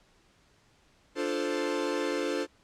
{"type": "chord", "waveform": "45% pulse", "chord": "D minor seventh", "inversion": "none", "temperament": "equal", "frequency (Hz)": [293.7, 349.2, 440, 523.3], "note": ["D4", "F4", "A4", "C5"], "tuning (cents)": [0, 0, 0, 0], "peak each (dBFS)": -34, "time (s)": [1.15, 2.47], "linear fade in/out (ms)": 50, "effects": ["pink hiss -64 dBFS RMS until 2.63 s", "low-pass 7000 Hz 12 dB/octave"]}